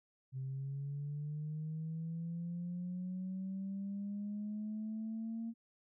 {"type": "linear sweep", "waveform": "sine", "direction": "up", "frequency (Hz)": [130.6, 229.9], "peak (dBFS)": -37, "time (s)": [0.32, 5.54], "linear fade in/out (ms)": 50, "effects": ["tanh soft clip ceiling -34 dBFS"]}